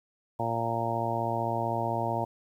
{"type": "harmonic tone", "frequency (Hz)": 115.7, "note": "A#2", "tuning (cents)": -13, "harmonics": [1, 2, 3, 4, 5, 6, 7, 8], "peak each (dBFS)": [-34, -38, -37, -40, -35, -33, -36, -33], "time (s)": [0.39, 2.25], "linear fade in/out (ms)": 10, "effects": ["10-bit"]}